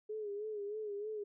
sine tone with vibrato, 418.5 Hz, G#4, 13 cents sharp, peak -38 dBFS, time 0.09-1.24 s, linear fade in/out 10 ms, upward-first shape sine, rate 3.2 Hz, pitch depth 68 cents each way, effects none

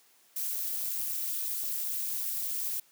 violet noise with amplitude modulation, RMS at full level -29 dBFS, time 0.36-2.8 s, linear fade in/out 5 ms, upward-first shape sine, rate 286 Hz, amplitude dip 100%, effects white hiss -63 dBFS RMS until 2.91 s + high-pass 200 Hz 12 dB/octave

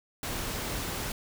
pink noise, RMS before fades -34 dBFS, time 0.23-1.12 s, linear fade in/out 2 ms, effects none

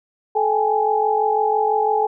sine tone cluster, 433 / 802 / 848 Hz, A4 / G5 / G#5, -28 / +39 / +36 cents, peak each -20 dBFS, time 0.35-2.07 s, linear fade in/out 10 ms, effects none

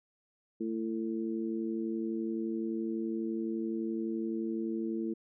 harmonic tone, 111.8 Hz, A2, 28 cents sharp, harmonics 2 / 3 / 4, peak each -35 / -34 / -43 dBFS, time 0.6-5.14 s, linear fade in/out 10 ms, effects none

